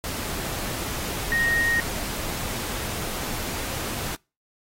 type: tone in noise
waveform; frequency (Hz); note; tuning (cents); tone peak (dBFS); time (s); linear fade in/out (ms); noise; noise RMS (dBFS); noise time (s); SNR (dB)
sine; 1864.7; A#6; 0; -20; 1.32-1.8; 0; pink; -31; 0.04-4.15; +8
effects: noise-tail reverb RT60 0.3 s tail -26 dB re dry + AAC 48 kbps